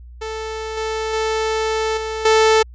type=tone with level steps; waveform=sawtooth; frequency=440 Hz; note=A4; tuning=in tune; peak=-21 / -17 / -14 / -19 / -7 dBFS; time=0.21-2.63 s; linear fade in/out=10 ms; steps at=0.77 / 1.13 / 1.97 / 2.25 s; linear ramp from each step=5 ms; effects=added 60 Hz sine -36 dBFS peak until 2.74 s + resampled to 16000 Hz